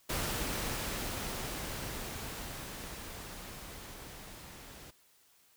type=noise with level ramp; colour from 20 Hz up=pink; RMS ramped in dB=-34 to -51 dBFS; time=0.09-4.91 s; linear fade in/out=10 ms; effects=white hiss -66 dBFS RMS until 5.56 s